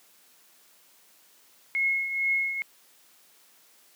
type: tone with tremolo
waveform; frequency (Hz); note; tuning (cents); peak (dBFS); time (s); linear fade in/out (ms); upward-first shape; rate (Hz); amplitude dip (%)
sine; 2169; C#7; -38; -21; 1.75-2.62; 0; triangle; 2.2; 65
effects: white hiss -59 dBFS RMS until 3.95 s + high-pass 200 Hz 12 dB/octave